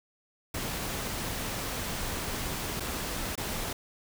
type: noise with dropouts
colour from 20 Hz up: pink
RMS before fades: -34 dBFS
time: 0.54-3.73 s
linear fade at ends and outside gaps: 5 ms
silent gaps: 2.799-2.804 / 3.355-3.376 s
effects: none